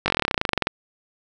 slowing click train, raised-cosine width 0.3 ms, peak -3 dBFS, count 20, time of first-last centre 0.06-0.671 s, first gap 20 ms, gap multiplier 1.05, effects none

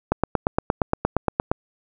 click train, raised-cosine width 1 ms, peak -4 dBFS, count 13, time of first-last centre 0.12-1.515 s, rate 8.6 Hz, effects none

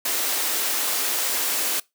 white high-pass noise, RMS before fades -24 dBFS, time 0.05-1.8 s, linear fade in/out 5 ms, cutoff 250 Hz, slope 48 dB/octave, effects noise-tail reverb RT60 0.2 s tail -23 dB re dry

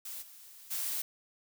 blue noise with level steps, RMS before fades -42 / -53 / -35 dBFS, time 0.05-1.02 s, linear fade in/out 5 ms, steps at 0.21 / 0.7 s, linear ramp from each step 20 ms, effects none

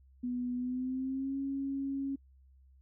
sine tone with pitch glide, 246.9 to 274 Hz, B3 to C#4, 0 to -20 cents, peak -32 dBFS, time 0.23-2.16 s, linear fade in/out 10 ms, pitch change +180 cents, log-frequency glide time 0.55-1.38 s, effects noise-tail reverb RT60 0.1 s tail -26 dB re dry + added 66 Hz sine -58 dBFS peak until 2.81 s

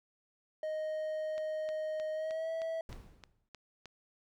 triangle tone with pitch glide, 622.3 to 651.7 Hz, D#5 to E5, 0 to -20 cents, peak -32 dBFS, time 0.63-2.81 s, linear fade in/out 2 ms, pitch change +80 cents, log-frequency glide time 2.13-2.51 s
click train, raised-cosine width 0.2 ms, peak -31 dBFS, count 9, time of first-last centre 1.38-3.857 s, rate 3.23 Hz
brown noise with exponential decay, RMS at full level -43 dBFS, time 2.89-3.49 s, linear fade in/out 2 ms, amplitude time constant 130 ms
effects none

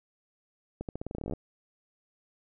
accelerating click train, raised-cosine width 2 ms, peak -22 dBFS, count 16, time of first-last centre 0.81-1.336 s, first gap 78 ms, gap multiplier 0.87, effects none

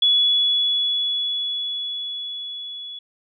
sine tone with level ramp, 3397 Hz, G#7, 38 cents sharp, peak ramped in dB -13 to -32 dBFS, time 0.02-2.99 s, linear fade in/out 5 ms, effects none

